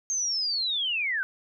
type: linear sweep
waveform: sine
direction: down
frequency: 6430 to 1480 Hz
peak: -25 dBFS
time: 0.1-1.23 s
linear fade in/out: 0 ms
effects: none